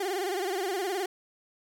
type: tone with vibrato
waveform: 30% pulse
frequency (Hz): 378.6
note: F#4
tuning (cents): +40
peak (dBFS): -26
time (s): 0-1.06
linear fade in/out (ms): 5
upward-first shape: sine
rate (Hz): 19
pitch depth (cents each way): 130
effects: none